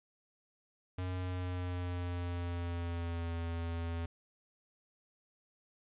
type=tone with pitch glide; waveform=square; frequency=91.5 to 83.91 Hz; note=F#2 to E2; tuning=-19 to +31 cents; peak=-36 dBFS; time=0.98-4.06 s; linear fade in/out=5 ms; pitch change=-150 cents; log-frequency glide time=1.2-3.34 s; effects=resampled to 8000 Hz + 11-bit